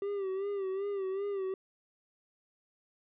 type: tone with vibrato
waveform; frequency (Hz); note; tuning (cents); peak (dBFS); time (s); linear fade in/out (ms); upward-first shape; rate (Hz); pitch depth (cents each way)
triangle; 392; G4; 0; -30; 0.02-1.54; 2; sine; 2.6; 67
effects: resampled to 8000 Hz